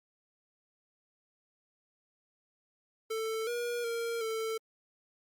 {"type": "tone with pitch steps", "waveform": "square", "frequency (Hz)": [443.7, 478.5, 464.3, 444.9], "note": ["A4", "A#4", "A#4", "A4"], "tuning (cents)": [14, 45, -7, 19], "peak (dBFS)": -33, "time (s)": [3.1, 4.58], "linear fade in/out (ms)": 10, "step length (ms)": 370, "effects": ["Opus 48 kbps"]}